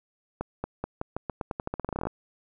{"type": "accelerating click train", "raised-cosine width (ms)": 1, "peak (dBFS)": -16, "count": 21, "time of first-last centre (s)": [0.41, 2.07], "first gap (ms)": 230, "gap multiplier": 0.87, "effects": []}